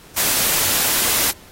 white noise, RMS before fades -18 dBFS, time 0.16-1.32 s, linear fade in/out 20 ms, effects pink hiss -45 dBFS RMS until 1.51 s + AAC 48 kbps

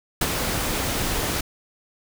pink noise with ADSR envelope, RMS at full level -20 dBFS, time 0.21-1.41 s, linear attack 5 ms, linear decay 43 ms, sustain -5 dB, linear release 5 ms, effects none

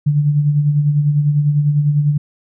sine tone with tremolo, 146.83 Hz, D3, in tune, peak -9 dBFS, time 0.06-2.18 s, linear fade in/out 10 ms, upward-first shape sine, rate 10 Hz, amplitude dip 50%, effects none

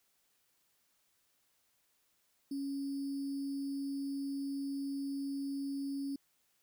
sine tone with sample-and-hold, 277.2 Hz, C#4, in tune, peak -35 dBFS, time 2.51-6.16 s, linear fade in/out 5 ms, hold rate 4900 Hz, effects white hiss -75 dBFS RMS until 6.62 s

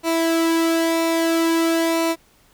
sawtooth tone with flanger, 329.6 Hz, E4, in tune, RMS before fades -19 dBFS, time 0.03-2.16 s, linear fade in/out 50 ms, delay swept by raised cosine 0.6 to 2.4 ms, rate 0.5 Hz, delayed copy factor -0.5, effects pink hiss -56 dBFS RMS until 2.53 s

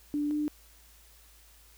sine tone pair in turn, 293.7 / 299 Hz, D4 / D4, 0 / +31 cents, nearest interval unison, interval 31 cents, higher second, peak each -27 dBFS, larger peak neither, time 0.14-0.31 / 0.31-0.48 s, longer neither, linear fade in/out 0 ms, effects added 55 Hz sine -58 dBFS peak until 1.77 s + white hiss -59 dBFS RMS until 1.77 s

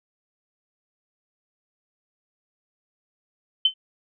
sine tone with exponential decay, 3068 Hz, G7, 38 cents flat, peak -11 dBFS, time 3.65-3.74 s, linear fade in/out 5 ms, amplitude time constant 19 ms, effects none

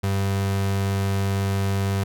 35% pulse tone, 98 Hz, G2, in tune, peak -19 dBFS, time 0.03-2.04 s, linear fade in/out 10 ms, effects none

